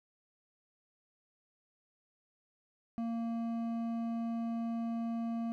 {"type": "tone with hard clipping", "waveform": "sine", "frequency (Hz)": 230.6, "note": "A#3", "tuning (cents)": -19, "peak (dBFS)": -35, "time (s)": [2.98, 5.52], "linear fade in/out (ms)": 0, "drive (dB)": 8, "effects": []}